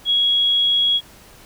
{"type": "tone", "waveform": "sine", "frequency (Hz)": 3322, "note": "G#7", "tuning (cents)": 0, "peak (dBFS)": -14, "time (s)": [0.05, 1.01], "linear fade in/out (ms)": 50, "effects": ["pink hiss -46 dBFS RMS until 1.45 s"]}